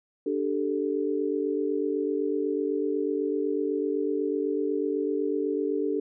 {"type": "chord", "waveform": "sine", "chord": "D suspended fourth", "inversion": "none", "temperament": "equal", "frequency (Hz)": [293.7, 392, 440], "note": ["D4", "G4", "A4"], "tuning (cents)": [0, 0, 0], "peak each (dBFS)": -29, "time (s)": [0.26, 6], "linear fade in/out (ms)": 5, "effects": []}